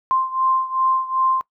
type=beating tone pair; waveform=sine; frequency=1046.5 / 1049.1 Hz; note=C6 / C6; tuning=0 / +4 cents; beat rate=2.6 Hz; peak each=-19 / -22 dBFS; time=0.11-1.41 s; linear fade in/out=0 ms; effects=noise-tail reverb RT60 0.1 s tail -21 dB re dry